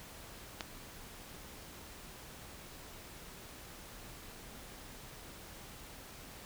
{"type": "click", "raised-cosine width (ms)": 0.2, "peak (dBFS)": -20, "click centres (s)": 0.608, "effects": ["pink hiss -51 dBFS RMS until 6.45 s"]}